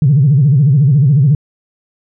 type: tone with vibrato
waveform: sine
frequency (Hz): 140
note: C#3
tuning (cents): +18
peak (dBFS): -5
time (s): 0.02-1.35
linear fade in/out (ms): 2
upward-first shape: sine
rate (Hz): 14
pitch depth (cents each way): 200
effects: tanh soft clip ceiling -1 dBFS